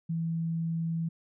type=tone; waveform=sine; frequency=164.81 Hz; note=E3; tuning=in tune; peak=-28 dBFS; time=0.09-1.09 s; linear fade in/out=10 ms; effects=none